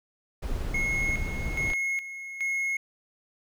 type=noise; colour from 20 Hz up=brown; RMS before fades=-31 dBFS; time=0.42-1.73 s; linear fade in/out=10 ms
type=tone with tremolo; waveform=triangle; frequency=2167 Hz; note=C#7; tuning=40 cents flat; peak=-24 dBFS; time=0.74-2.77 s; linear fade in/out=5 ms; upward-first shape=square; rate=1.2 Hz; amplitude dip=70%
type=clicks; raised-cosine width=0.3 ms; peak=-21 dBFS; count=2; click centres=1.702 / 1.735 s
effects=none